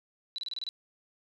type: tone bursts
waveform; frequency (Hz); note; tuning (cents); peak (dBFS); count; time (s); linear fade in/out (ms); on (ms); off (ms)
sine; 3951; B7; 0; -33; 7; 0.36-0.689; 0; 23; 28
effects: none